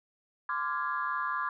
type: chord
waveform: sine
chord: D half-diminished seventh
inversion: third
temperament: equal with one note detuned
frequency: 1030.3 / 1174.7 / 1396.9 / 1661.2 Hz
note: C6 / D6 / F6 / Ab6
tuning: -27 / 0 / 0 / 0 cents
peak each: -34 / -33 / -37 / -36 dBFS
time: 0.49-1.49 s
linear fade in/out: 2 ms
effects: tanh soft clip ceiling -19 dBFS